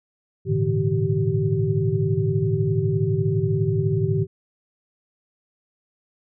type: tone cluster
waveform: sine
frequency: 103.4 / 115.4 / 143.2 / 159.9 / 385.5 Hz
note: G#2 / A#2 / D3 / D#3 / G4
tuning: -7 / -17 / -43 / +48 / -29 cents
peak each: -25 dBFS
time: 0.45-4.27 s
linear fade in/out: 50 ms
effects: none